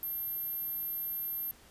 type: tone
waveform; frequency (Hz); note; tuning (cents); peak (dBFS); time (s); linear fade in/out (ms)
sine; 12640; G9; +13; -33; 0.03-1.51; 0
effects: pink hiss -58 dBFS RMS until 1.7 s + resampled to 32000 Hz